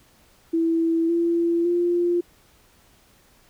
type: tone with pitch steps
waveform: sine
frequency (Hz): 329.6 / 338.9 / 348.4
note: E4 / E4 / F4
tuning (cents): 0 / +48 / -4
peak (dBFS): -18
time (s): 0.53-2.21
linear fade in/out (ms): 10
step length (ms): 560
effects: pink hiss -57 dBFS RMS until 3.49 s